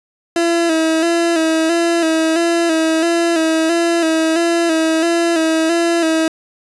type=tone with vibrato; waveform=30% pulse; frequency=329.6 Hz; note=E4; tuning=in tune; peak=-10 dBFS; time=0.36-6.28 s; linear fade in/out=2 ms; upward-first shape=square; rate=1.5 Hz; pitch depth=45 cents each way; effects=resampled to 24000 Hz + 8-bit